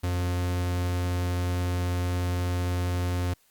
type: tone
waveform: 45% pulse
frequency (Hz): 89.1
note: F2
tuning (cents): +35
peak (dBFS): -25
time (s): 0.03-3.34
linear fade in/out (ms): 10
effects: white hiss -64 dBFS RMS until 3.5 s + Opus 48 kbps